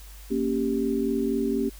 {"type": "chord", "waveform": "sine", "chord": "G diminished", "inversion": "first", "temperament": "equal", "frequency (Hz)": [233.1, 277.2, 392], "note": ["Bb3", "Db4", "G4"], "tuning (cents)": [0, 0, 0], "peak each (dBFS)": -27, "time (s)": [0.3, 1.7], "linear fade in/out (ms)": 20, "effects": ["added 50 Hz sine -42 dBFS peak until 1.79 s", "white hiss -50 dBFS RMS until 1.79 s"]}